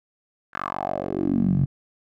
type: tone with band-pass filter sweep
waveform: 10% pulse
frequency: 47.09 Hz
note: F#1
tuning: 31 cents sharp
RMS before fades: -24 dBFS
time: 0.53-1.66 s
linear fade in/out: 20 ms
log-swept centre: 1500 to 130 Hz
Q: 4.5
effects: none